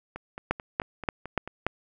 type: two click trains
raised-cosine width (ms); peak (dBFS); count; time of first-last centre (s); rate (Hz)
0.5; -9 / -22; 5 / 7; 0.51-1.666 / 0.16-1.476; 3.46 / 4.56
effects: none